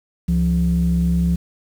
sine tone pair together, 68.5 / 172.61 Hz, C#2 / F3, -20 / -20 cents, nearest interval octave + major third, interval 1600 cents, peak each -18 / -15 dBFS, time 0.28-1.36 s, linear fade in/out 10 ms, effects tanh soft clip ceiling -10 dBFS + 7-bit

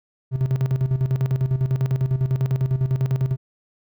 triangle tone with tremolo, 130.81 Hz, C3, in tune, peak -14 dBFS, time 0.31-3.37 s, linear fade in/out 50 ms, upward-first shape square, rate 10 Hz, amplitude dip 70%, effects none

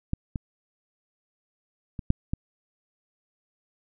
clicks, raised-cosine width 5 ms, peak -13 / -17 / -21 / -7 / -14 dBFS, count 5, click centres 0.134 / 0.358 / 1.992 / 2.104 / 2.335 s, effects none

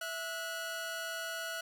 sawtooth tone pair together, 659.3 / 1459.7 Hz, E5 / F#6, 0 / -24 cents, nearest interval octave + major second, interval 1376 cents, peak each -38 / -35 dBFS, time 0.01-1.61 s, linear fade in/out 5 ms, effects none

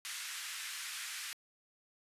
pink band-pass noise, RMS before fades -43 dBFS, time 0.05-1.33 s, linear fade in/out 0 ms, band 1500 to 12000 Hz, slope 24 dB/octave, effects resampled to 32000 Hz

